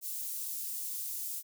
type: high-pass noise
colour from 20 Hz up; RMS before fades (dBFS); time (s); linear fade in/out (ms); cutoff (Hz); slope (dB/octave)
white; -38; 0.01-1.43; 50; 7900; 12
effects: none